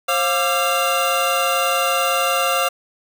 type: tone cluster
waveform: square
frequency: 535 / 703 / 1182 / 1359 / 2779 Hz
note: C5 / F5 / D6 / F6 / F7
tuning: +38 / +11 / +11 / -48 / -9 cents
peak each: -24 dBFS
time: 0.08-2.69 s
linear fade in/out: 10 ms
effects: none